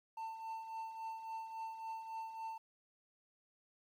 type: tone with tremolo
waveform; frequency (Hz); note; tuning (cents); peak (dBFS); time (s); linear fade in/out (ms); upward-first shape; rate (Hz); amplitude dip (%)
triangle; 895; A5; +29; -38; 0.17-2.58; 5; triangle; 3.6; 60
effects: 12-bit